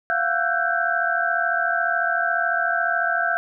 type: tone cluster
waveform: sine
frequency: 684 / 722 / 1337 / 1507 / 1581 Hz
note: F5 / F#5 / E6 / F#6 / G6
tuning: -36 / -43 / +24 / +31 / +14 cents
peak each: -25 / -30 / -28 / -24 / -24 dBFS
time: 0.1-3.37 s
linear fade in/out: 0 ms
effects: none